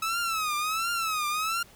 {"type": "tone with vibrato", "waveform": "sawtooth", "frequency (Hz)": 1291, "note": "E6", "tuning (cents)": -37, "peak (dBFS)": -23, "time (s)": [0.02, 1.63], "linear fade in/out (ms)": 5, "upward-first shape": "triangle", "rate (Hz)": 1.4, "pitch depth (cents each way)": 150, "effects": ["pink hiss -54 dBFS RMS until 1.75 s"]}